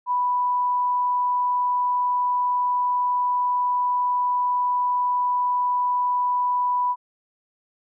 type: tone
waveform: sine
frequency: 987.8 Hz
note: B5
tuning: in tune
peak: -19 dBFS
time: 0.06-6.96 s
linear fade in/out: 50 ms
effects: none